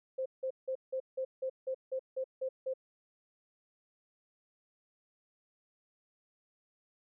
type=tone bursts; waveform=sine; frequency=523.3 Hz; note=C5; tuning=in tune; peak=-32 dBFS; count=11; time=0.18-2.738 s; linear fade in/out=10 ms; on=78 ms; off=170 ms; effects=none